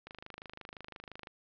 click train, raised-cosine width 0.3 ms, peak -29 dBFS, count 32, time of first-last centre 0.07-1.272 s, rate 25.8 Hz, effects low-pass 5000 Hz 12 dB/octave

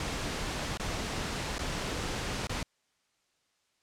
pink noise with dropouts, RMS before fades -34 dBFS, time 0-2.63 s, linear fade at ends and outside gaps 2 ms, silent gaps 0.774-0.797 / 1.583-1.591 / 2.471-2.494 s, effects white hiss -74 dBFS RMS until 3.82 s + low-pass 7000 Hz 12 dB/octave

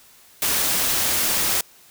white noise, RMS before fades -21 dBFS, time 0.42-1.61 s, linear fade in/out 2 ms, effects white hiss -51 dBFS RMS until 1.9 s

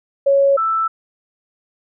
sine tone pair in turn, 554.4 / 1322.8 Hz, C#5 / E6, 0 / +6 cents, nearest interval octave + minor third, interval 1506 cents, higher second, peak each -10 / -15 dBFS, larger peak first, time 0.26-0.57 / 0.57-0.88 s, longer neither, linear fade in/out 10 ms, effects none

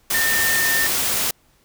sine tone in noise, 1812 Hz, A#6, 50 cents flat, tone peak -19 dBFS, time 0.14-0.87 s, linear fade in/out 5 ms, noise white, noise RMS -21 dBFS, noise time 0.1-1.31 s, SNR -1 dB, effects pink hiss -59 dBFS RMS until 1.64 s

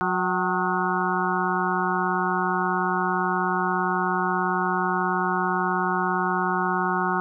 harmonic tone with a mistuned harmonic, 181.7 Hz, F#3, 31 cents flat, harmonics 1 / 2 / 4 / 5 / 6 / 7 / 8, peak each -29 / -29 / -29 / -29 / -29 / -29 / -29 dBFS, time 0.01-7.2 s, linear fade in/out 0 ms, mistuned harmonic 4, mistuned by +71 cents, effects none

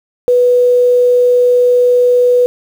sine tone with quantisation, 492.4 Hz, B4, 5 cents flat, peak -6 dBFS, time 0.28-2.46 s, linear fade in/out 0 ms, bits 6, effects none

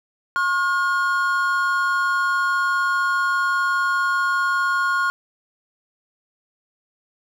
triangle tone pair together, 1083 / 1427.9 Hz, C#6 / F6, -41 / +38 cents, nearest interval perfect fourth, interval 479 cents, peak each -20 / -18 dBFS, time 0.36-5.1 s, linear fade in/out 0 ms, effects none

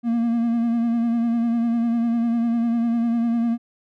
triangle tone with vibrato, 233.1 Hz, A#3, in tune, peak -16 dBFS, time 0.03-3.58 s, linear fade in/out 50 ms, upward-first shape sine, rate 10 Hz, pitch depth 34 cents each way, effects none

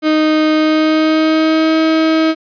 35% pulse tone with pitch glide, 310 to 319.1 Hz, D#4 to D#4, -6 to +44 cents, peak -8 dBFS, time 0.02-2.35 s, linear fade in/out 50 ms, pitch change +50 cents, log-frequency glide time 0.54-1.79 s, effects resampled to 11025 Hz

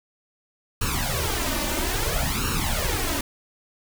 pink noise with flanger, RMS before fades -25 dBFS, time 0.81-3.21 s, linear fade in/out 5 ms, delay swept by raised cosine 0.72 to 3.42 ms, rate 0.6 Hz, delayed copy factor +0.9, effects none

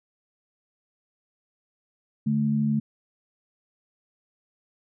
sine tone pair together, 145.4 / 217.7 Hz, D3 / A3, -17 / -18 cents, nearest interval perfect fifth, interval 699 cents, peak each -26 / -22 dBFS, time 2.26-2.8 s, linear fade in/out 10 ms, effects none

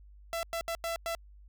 sawtooth tone bursts at uneven times, 669 Hz, E5, 25 cents sharp, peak -28 dBFS, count 5, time 0.33-0.43 / 0.53-0.61 / 0.68-0.75 / 0.84-0.96 / 1.06-1.15 s, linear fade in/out 0 ms, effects added 50 Hz sine -51 dBFS peak until 1.48 s

